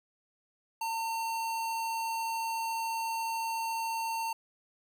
square tone, 907 Hz, A#5, 48 cents flat, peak -32 dBFS, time 0.81-4.33 s, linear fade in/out 5 ms, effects none

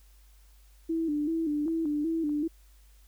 sine tone with vibrato, 311.1 Hz, D#4, in tune, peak -26 dBFS, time 0.89-2.48 s, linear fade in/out 10 ms, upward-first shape square, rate 2.6 Hz, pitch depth 87 cents each way
clicks, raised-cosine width 1 ms, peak -35 / -38 / -39 dBFS, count 3, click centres 1.681 / 1.856 / 2.294 s
effects added 50 Hz sine -54 dBFS peak until 3.07 s + white hiss -65 dBFS RMS until 3.07 s

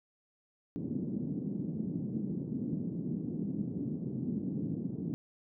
pink band-pass noise, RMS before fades -36 dBFS, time 0.76-5.14 s, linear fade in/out 0 ms, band 160 to 280 Hz, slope 24 dB/octave, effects none

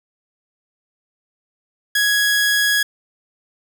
sawtooth tone, 1666 Hz, G#6, 5 cents sharp, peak -11 dBFS, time 1.95-2.83 s, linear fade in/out 5 ms, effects none

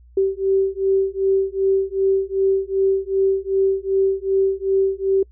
sine beating tone pair, 385.8 / 388.4 Hz, G4 / G4, -28 / -16 cents, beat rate 2.6 Hz, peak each -19 dBFS, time 0.17-5.23 s, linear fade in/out 5 ms, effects noise-tail reverb RT60 0.1 s tail -26 dB re dry + added 60 Hz sine -45 dBFS peak until 5.31 s

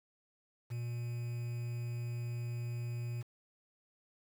triangle tone with quantisation, 119.4 Hz, A#2, 42 cents sharp, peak -34 dBFS, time 0.7-3.23 s, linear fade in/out 20 ms, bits 9, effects none

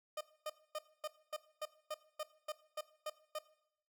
30% pulse tone bursts, 612 Hz, D#5, 29 cents flat, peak -36 dBFS, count 12, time 0.17-3.388 s, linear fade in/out 5 ms, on 39 ms, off 250 ms, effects noise-tail reverb RT60 0.7 s tail -17 dB re dry

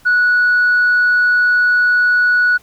sine tone, 1469 Hz, F#6, 13 cents flat, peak -8 dBFS, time 0.05-2.58 s, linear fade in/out 20 ms, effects tanh soft clip ceiling -7 dBFS + pink hiss -49 dBFS RMS until 2.62 s

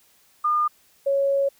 sine tone pair in turn, 1212 / 553.8 Hz, D#6 / C#5, -46 / -2 cents, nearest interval octave + major second, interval 1356 cents, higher first, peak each -18 dBFS, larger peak neither, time 0.44-0.68 / 1.06-1.49 s, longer second, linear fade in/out 10 ms, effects white hiss -59 dBFS RMS until 1.59 s

